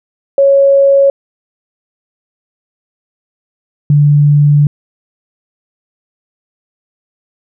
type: tone pair in turn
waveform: sine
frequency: 553 / 146.2 Hz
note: C#5 / D3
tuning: -4 / -7 cents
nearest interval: octave + major seventh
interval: 2303 cents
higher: first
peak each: -4 dBFS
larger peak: neither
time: 0.38-1.1 / 3.9-4.67 s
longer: second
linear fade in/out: 2 ms
effects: none

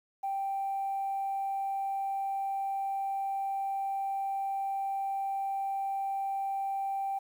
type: tone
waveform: sine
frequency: 784 Hz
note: G5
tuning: in tune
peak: -29 dBFS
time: 0.23-7.19 s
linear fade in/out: 10 ms
effects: tanh soft clip ceiling -26 dBFS + 10-bit

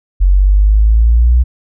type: exponential sweep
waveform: sine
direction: up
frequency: 45.42 to 62 Hz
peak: -5 dBFS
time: 0.2-1.44 s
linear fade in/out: 20 ms
effects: none

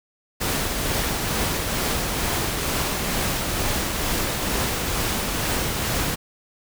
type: noise with tremolo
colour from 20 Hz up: pink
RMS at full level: -23 dBFS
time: 0.4-6.16 s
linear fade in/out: 20 ms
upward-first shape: triangle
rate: 2.2 Hz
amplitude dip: 30%
effects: none

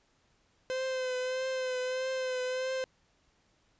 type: tone with vibrato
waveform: 45% pulse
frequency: 514 Hz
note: C5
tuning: 31 cents flat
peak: -31 dBFS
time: 0.7-2.84 s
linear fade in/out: 0 ms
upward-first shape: triangle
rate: 1.6 Hz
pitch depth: 34 cents each way
effects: pink hiss -70 dBFS RMS until 3.79 s + resampled to 16000 Hz

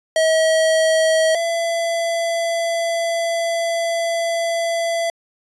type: tone pair in turn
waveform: square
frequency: 640 / 671.6 Hz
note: D#5 / E5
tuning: +49 / +32 cents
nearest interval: minor second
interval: 83 cents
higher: second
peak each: -14 / -19 dBFS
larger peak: first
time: 0.16-1.35 / 1.35-5.1 s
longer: second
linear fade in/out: 2 ms
effects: resampled to 24000 Hz

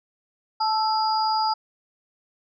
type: tone cluster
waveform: sine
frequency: 871 / 1318 / 4879 Hz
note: A5 / E6 / D#8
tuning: -18 / -1 / -35 cents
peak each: -21 / -29 / -28 dBFS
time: 0.6-1.54 s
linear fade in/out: 10 ms
effects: none

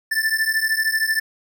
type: beating tone pair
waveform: square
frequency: 1760 / 1773 Hz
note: A6 / A6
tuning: 0 / +13 cents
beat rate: 13 Hz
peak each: -22 dBFS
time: 0.11-1.2 s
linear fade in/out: 10 ms
effects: none

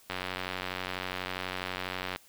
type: click train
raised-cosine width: 0.3 ms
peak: -17 dBFS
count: 191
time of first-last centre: 0.1-2.161 s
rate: 92.2 Hz
effects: white hiss -59 dBFS RMS until 2.28 s

